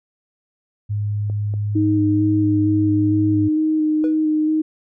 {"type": "tone", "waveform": "sine", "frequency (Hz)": 103.83, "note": "G#2", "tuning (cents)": 0, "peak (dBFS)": -19, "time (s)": [0.89, 3.49], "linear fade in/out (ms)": 20}
{"type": "clicks", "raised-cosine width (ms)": 2, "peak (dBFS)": -22, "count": 2, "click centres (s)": [1.299, 1.539]}
{"type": "tone with vibrato", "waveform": "sine", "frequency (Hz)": 310, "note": "D#4", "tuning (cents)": -6, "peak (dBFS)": -15, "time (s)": [1.75, 4.62], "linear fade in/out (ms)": 10, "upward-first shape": "square", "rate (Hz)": 2.2, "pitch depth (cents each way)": 12}
{"type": "tone with exponential decay", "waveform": "triangle", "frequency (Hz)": 487.6, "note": "B4", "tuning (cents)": -22, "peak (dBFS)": -20, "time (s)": [4.04, 4.22], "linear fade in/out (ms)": 0, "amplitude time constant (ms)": 38}
{"effects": []}